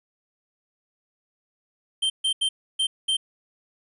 square tone bursts at uneven times, 3136 Hz, G7, in tune, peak -21 dBFS, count 5, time 2.02-2.1 / 2.24-2.33 / 2.41-2.49 / 2.79-2.87 / 3.08-3.17 s, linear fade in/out 10 ms, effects resampled to 24000 Hz

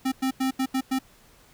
square tone bursts at uneven times, 263 Hz, C4, 9 cents sharp, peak -23 dBFS, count 6, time 0.05-0.12 / 0.22-0.31 / 0.4-0.51 / 0.59-0.66 / 0.74-0.81 / 0.91-0.99 s, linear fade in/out 10 ms, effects pink hiss -56 dBFS RMS until 1.53 s

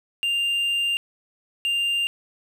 triangle tone pair in turn, 2794 / 2794 Hz, F7 / F7, 0 / 0 cents, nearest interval unison, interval 0 cents, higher neither, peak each -19 dBFS, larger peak neither, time 0.23-0.97 / 1.65-2.07 s, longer first, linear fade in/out 0 ms, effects none

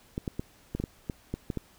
clicks, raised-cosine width 3 ms, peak -18 dBFS, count 10, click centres 0.179 / 0.278 / 0.395 / 0.75 / 0.8 / 0.839 / 1.098 / 1.34 / 1.502 / 1.573 s, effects pink hiss -59 dBFS RMS until 1.78 s

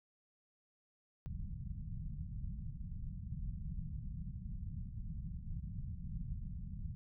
pink low-pass noise, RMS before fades -43 dBFS, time 1.26-6.95 s, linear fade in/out 0 ms, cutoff 190 Hz, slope 48 dB/octave, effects none

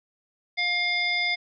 harmonic tone, 708 Hz, F5, 23 cents sharp, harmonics 1 / 3 / 5 / 7, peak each -34 / -24 / -30 / -32 dBFS, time 0.57-1.36 s, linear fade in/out 20 ms, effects none

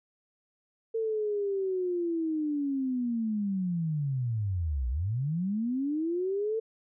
sine linear two-way sweep, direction down then up, 453 to 58 to 453 Hz, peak -27 dBFS, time 0.94-6.6 s, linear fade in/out 10 ms, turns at 4.89 s, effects none

